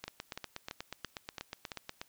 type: two click trains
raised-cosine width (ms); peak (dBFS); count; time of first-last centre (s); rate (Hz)
0.2; -22 / -22; 17 / 6; 0.08-2.015 / 0.04-1.718; 8.27 / 2.98
effects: white hiss -67 dBFS RMS until 2.08 s